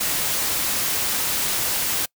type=noise; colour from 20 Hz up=white; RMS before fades=-23 dBFS; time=0-2.06 s; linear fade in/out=10 ms; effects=noise-tail reverb RT60 0.1 s tail -25 dB re dry